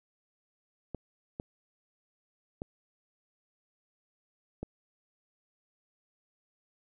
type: clicks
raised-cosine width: 2 ms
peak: -23 dBFS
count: 4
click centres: 0.947 / 1.399 / 2.619 / 4.63 s
effects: none